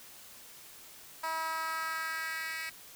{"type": "tone with high-pass filter sweep", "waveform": "10% pulse", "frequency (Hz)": 322, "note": "E4", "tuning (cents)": -41, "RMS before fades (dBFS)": -36, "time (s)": [1.23, 2.7], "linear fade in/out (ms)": 10, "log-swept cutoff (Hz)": [900, 2200], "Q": 2.4, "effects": ["white hiss -52 dBFS RMS until 2.95 s"]}